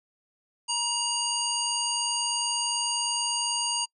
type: harmonic tone with a mistuned harmonic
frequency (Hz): 948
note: A#5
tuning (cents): +29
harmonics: 1 / 3 / 5 / 7 / 9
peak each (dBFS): -32 / -32 / -32 / -32 / -32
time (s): 0.68-3.86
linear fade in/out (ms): 20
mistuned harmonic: 9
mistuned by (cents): +47
effects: noise-tail reverb RT60 0.1 s tail -26 dB re dry